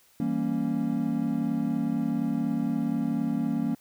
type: chord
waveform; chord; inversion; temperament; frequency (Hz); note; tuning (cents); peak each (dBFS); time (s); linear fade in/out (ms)
triangle; E diminished seventh; none; equal; 164.81 / 196 / 233.1 / 277.2; E3 / G3 / Bb3 / Db4; 0 / 0 / 0 / 0; -31 / -31 / -26 / -28; 0.2-3.75; 2
effects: white hiss -61 dBFS RMS until 3.8 s